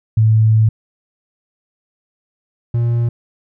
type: tone pair in turn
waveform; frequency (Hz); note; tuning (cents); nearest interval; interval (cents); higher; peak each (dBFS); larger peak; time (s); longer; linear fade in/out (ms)
sine / triangle; 110 / 118.17; A2 / A#2; 0 / +24; minor second; 124; second; -8 / -11; first; 0.17-0.69 / 2.74-3.09; first; 5
effects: none